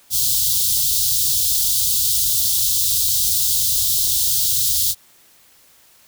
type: band-stop noise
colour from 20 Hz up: white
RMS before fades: -18 dBFS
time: 0.1-4.95 s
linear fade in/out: 50 ms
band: 140 to 3400 Hz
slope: 48 dB/octave
effects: white hiss -52 dBFS RMS until 6.07 s